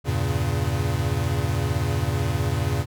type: chord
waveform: square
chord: E diminished seventh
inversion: none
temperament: equal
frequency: 82.41 / 98 / 116.54 / 138.59 Hz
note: E2 / G2 / Bb2 / Db3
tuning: 0 / 0 / 0 / 0 cents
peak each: -28 dBFS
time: 0.04-2.86 s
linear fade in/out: 50 ms
effects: none